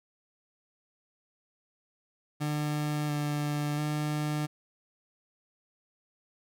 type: tone with pitch steps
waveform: 30% pulse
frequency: 149.4 / 147.5 / 150 Hz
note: D3 / D3 / D3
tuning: +30 / +8 / +37 cents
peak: -26 dBFS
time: 2.4-4.47 s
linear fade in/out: 20 ms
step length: 690 ms
effects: none